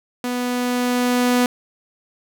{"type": "tone with level ramp", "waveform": "sawtooth", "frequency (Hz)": 246.7, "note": "B3", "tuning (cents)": -2, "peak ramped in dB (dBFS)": [-18, -10], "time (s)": [0.24, 1.46], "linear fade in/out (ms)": 2, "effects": []}